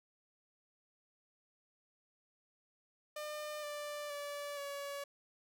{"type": "tone with pitch steps", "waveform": "sawtooth", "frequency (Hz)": [602, 589.6, 577.5, 565.6], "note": ["D5", "D5", "D5", "C#5"], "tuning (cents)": [43, 7, -29, 35], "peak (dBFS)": -37, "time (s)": [3.16, 5.04], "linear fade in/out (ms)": 5, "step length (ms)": 470, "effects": []}